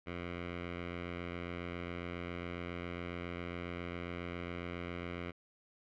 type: tone with low-pass filter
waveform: 10% pulse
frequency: 87.31 Hz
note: F2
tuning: in tune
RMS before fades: -42 dBFS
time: 0.06-5.32 s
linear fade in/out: 20 ms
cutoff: 2400 Hz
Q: 2.4
effects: none